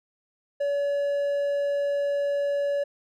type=tone; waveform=triangle; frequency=569 Hz; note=C#5; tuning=45 cents sharp; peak=-21 dBFS; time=0.6-2.84 s; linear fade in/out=10 ms; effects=none